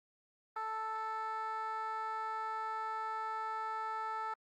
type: tone with band-pass filter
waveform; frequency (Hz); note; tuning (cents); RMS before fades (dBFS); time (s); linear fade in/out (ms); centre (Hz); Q
15% pulse; 440; A4; 0; -39; 0.56-4.34; 5; 1100; 4.2
effects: Opus 32 kbps